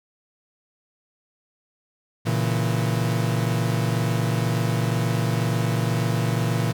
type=chord; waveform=40% pulse; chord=A# diminished; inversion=none; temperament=equal; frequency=116.54 / 138.59 / 164.81 Hz; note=A#2 / C#3 / E3; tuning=0 / 0 / 0 cents; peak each=-22 / -28 / -25 dBFS; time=2.25-6.73 s; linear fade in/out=20 ms; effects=none